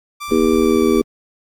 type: tone with pitch glide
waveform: sawtooth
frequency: 1174.7 to 1158.5 Hz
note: D6 to D6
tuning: 0 to -24 cents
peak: -22 dBFS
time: 0.2-1.02 s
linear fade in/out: 20 ms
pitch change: -24 cents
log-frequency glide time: 0.52-0.85 s
type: noise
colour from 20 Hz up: brown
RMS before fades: -32 dBFS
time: 0.27-1.04 s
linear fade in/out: 50 ms
type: harmonic tone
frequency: 80 Hz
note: D#2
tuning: 49 cents sharp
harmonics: 3 / 4 / 5 / 6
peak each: -17 / -17 / -15 / -23 dBFS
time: 0.31-1.02 s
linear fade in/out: 5 ms
effects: none